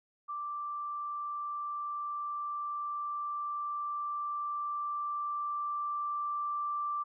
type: tone with level ramp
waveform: sine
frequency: 1174.7 Hz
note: D6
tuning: in tune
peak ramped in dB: -35 to -31 dBFS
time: 0.28-7.04 s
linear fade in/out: 20 ms
effects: none